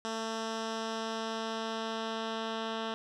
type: tone with low-pass filter sweep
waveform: 10% pulse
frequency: 223.7 Hz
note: A3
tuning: 29 cents sharp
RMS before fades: -36 dBFS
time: 0.05-2.94 s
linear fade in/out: 0 ms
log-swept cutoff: 6100 to 3700 Hz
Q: 1.6
effects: none